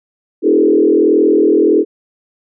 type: tone with frequency modulation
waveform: sine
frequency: 370 Hz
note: F#4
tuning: in tune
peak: -7 dBFS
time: 0.42-1.85 s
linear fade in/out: 50 ms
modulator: 41.5 Hz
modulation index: 1.9
effects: none